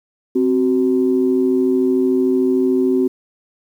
sine tone pair together, 261.6 / 375.1 Hz, C4 / F#4, 0 / +24 cents, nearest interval tritone, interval 624 cents, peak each -15 dBFS, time 0.35-3.08 s, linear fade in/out 10 ms, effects tanh soft clip ceiling -5 dBFS + 8-bit

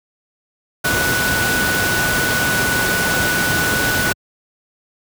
sine tone in noise, 1480 Hz, F#6, in tune, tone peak -18 dBFS, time 0.84-4.13 s, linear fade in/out 10 ms, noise pink, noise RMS -19 dBFS, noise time 0.84-4.13 s, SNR -2 dB, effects high-pass 80 Hz 12 dB/octave

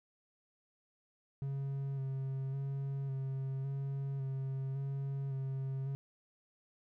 triangle tone with vibrato, 135.9 Hz, C#3, 34 cents flat, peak -33 dBFS, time 1.42-5.95 s, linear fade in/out 0 ms, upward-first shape square, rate 0.9 Hz, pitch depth 21 cents each way, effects none

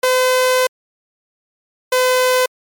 sawtooth tone pair in turn, 510 / 508 Hz, C5 / B4, -44 / +49 cents, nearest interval unison, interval 7 cents, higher first, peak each -8 dBFS, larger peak neither, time 0.03-0.67 / 1.92-2.46 s, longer first, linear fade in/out 5 ms, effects MP3 96 kbps

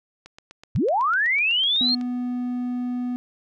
click train, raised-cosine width 0.2 ms, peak -25 dBFS, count 15, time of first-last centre 0.26-2.012 s, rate 7.99 Hz
sine linear sweep, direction up, 70.5 to 4306 Hz, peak -18 dBFS, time 0.75-1.95 s, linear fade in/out 5 ms
triangle tone, 246.9 Hz, B3, in tune, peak -22 dBFS, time 1.81-3.16 s, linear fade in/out 0 ms
effects none

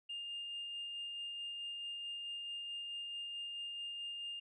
sine tone with tremolo, 2815 Hz, F7, 13 cents sharp, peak -39 dBFS, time 0.09-4.4 s, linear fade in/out 10 ms, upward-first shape sine, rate 4.6 Hz, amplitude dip 25%, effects tanh soft clip ceiling -37 dBFS

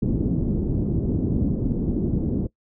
white low-pass noise, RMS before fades -23 dBFS, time 0.02-2.47 s, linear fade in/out 5 ms, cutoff 300 Hz, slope 24 dB/octave, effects noise-tail reverb RT60 0.1 s tail -20 dB re dry

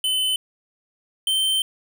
square tone pair in turn, 3037 / 3108 Hz, F#7 / G7, +44 / -16 cents, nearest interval unison, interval 40 cents, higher second, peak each -20 / -19 dBFS, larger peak second, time 0.04-0.36 / 1.27-1.62 s, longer second, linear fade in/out 2 ms, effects none

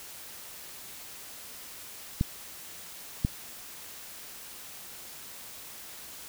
clicks, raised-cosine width 5 ms, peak -12 dBFS, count 2, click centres 2.211 / 3.249 s, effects white hiss -45 dBFS RMS until 6.28 s

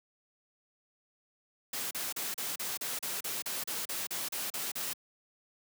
white noise bursts, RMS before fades -36 dBFS, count 15, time 1.73-4.934 s, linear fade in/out 5 ms, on 180 ms, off 36 ms, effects high-pass 150 Hz 12 dB/octave

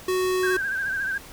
square tone, 370 Hz, F#4, in tune, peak -22 dBFS, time 0.08-0.57 s, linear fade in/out 5 ms
sine tone with vibrato, 1576 Hz, G6, 9 cents sharp, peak -24 dBFS, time 0.43-1.18 s, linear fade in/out 5 ms, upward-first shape sine, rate 14 Hz, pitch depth 62 cents each way
effects pink hiss -44 dBFS RMS until 1.32 s

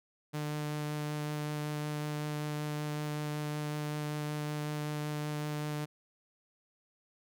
sawtooth tone with vibrato, 149.8 Hz, D3, 35 cents sharp, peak -30 dBFS, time 0.33-5.86 s, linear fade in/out 20 ms, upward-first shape sine, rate 5.3 Hz, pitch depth 8 cents each way, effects none

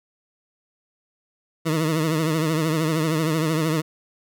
20% pulse tone with vibrato, 158.3 Hz, D#3, 30 cents sharp, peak -15 dBFS, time 1.65-3.82 s, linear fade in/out 20 ms, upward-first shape triangle, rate 13 Hz, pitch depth 90 cents each way, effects none

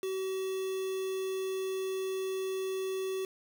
triangle tone with quantisation, 380 Hz, F#4, 46 cents sharp, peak -30 dBFS, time 0.03-3.25 s, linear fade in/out 2 ms, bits 7, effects none

